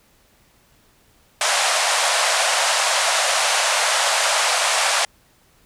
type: band-pass noise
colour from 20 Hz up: pink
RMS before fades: -19 dBFS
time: 1.41-5.05 s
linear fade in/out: 2 ms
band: 580 to 9900 Hz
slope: 48 dB/octave
effects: pink hiss -57 dBFS RMS until 5.65 s

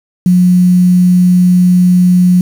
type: tone with quantisation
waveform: sine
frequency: 180 Hz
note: F#3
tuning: 47 cents flat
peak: -4 dBFS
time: 0.26-2.41 s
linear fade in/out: 2 ms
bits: 5
effects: none

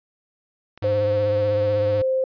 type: click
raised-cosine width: 0.3 ms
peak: -26 dBFS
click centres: 0.776 s
type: tone with vibrato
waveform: square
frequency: 101.5 Hz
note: G#2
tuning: 39 cents flat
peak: -26 dBFS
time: 0.82-2.02 s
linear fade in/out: 5 ms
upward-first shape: triangle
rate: 16 Hz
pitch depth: 58 cents each way
type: tone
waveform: sine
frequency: 523.3 Hz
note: C5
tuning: in tune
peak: -18 dBFS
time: 0.84-2.24 s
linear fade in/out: 2 ms
effects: resampled to 11025 Hz

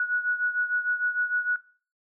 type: beating tone pair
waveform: sine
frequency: 1464 / 1470.6 Hz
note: F#6 / F#6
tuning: -19 / -11 cents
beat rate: 6.6 Hz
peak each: -26 / -29 dBFS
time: 0-1.56 s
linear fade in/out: 2 ms
effects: noise-tail reverb RT60 0.4 s tail -17 dB re dry

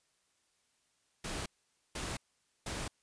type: noise bursts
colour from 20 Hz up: pink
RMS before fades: -39 dBFS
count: 3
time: 1.24-2.88 s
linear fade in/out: 5 ms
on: 220 ms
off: 490 ms
effects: white hiss -75 dBFS RMS until 3.02 s + resampled to 22050 Hz

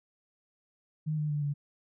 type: tone with pitch steps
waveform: sine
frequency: 154.5 / 150.97 / 147.52 / 144.15 Hz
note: D#3 / D3 / D3 / D3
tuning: -12 / +48 / +8 / -32 cents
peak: -28 dBFS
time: 1.06-1.54 s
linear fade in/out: 20 ms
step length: 120 ms
effects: none

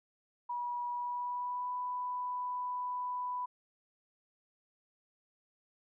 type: tone with pitch glide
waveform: sine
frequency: 969 to 992.2 Hz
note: B5 to B5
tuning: -33 to +8 cents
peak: -34 dBFS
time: 0.49-3.46 s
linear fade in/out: 10 ms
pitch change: +41 cents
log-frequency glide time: 0.89-1.73 s
effects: none

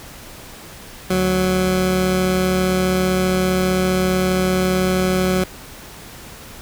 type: tone pair together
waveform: 20% pulse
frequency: 73.42 / 185.01 Hz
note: D2 / F#3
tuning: 0 / 0 cents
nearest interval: octave + major third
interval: 1600 cents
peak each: -22 / -11 dBFS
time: 1.1-5.44 s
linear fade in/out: 5 ms
effects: pink hiss -38 dBFS RMS until 6.61 s

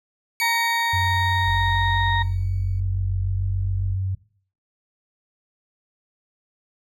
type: tone with exponential decay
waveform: sawtooth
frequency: 2261 Hz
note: C#7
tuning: 34 cents sharp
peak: -19 dBFS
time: 0.4-2.8 s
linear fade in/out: 0 ms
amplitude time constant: 520 ms
type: harmonic tone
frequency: 932.3 Hz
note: A#5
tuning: in tune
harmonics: 1 / 2 / 4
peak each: -22 / -25 / -28 dBFS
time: 0.41-2.23 s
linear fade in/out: 10 ms
type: tone with pitch glide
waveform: sine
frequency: 92.5 to 94.88 Hz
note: F#2 to F#2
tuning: 0 to +44 cents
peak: -22 dBFS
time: 0.93-4.15 s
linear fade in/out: 5 ms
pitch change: +44 cents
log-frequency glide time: 1.77-3.46 s
type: tone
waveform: sine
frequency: 47.57 Hz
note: F#1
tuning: 49 cents sharp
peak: -24 dBFS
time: 1.44-3.98 s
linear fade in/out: 50 ms
effects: noise-tail reverb RT60 0.5 s tail -19 dB re dry

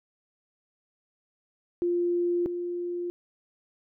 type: tone pair in turn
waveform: sine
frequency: 349.2 / 350.6 Hz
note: F4 / F4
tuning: 0 / +7 cents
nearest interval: unison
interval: 7 cents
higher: second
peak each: -23 / -29 dBFS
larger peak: first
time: 1.82-2.46 / 2.46-3.1 s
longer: neither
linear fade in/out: 0 ms
effects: none

